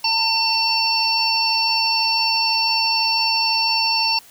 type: harmonic tone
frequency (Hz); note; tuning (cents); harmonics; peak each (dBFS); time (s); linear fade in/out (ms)
902; A5; +43; 1 / 3 / 5 / 6; -22 / -23 / -20 / -23; 0.04-4.19; 5
effects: white hiss -47 dBFS RMS until 4.3 s